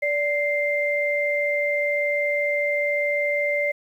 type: tone pair together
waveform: sine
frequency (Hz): 581.9 / 2093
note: D5 / C7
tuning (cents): -16 / 0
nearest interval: octave + minor seventh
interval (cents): 2216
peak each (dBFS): -23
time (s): 0.02-3.72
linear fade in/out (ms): 10
effects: 9-bit